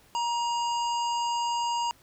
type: harmonic tone with a mistuned harmonic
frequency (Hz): 945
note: A#5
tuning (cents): +23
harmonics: 1 / 3 / 5 / 7 / 8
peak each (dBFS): -26 / -36 / -40 / -43 / -44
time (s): 0.15-1.91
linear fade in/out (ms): 0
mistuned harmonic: 5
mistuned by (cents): +35
effects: pink hiss -59 dBFS RMS until 2.02 s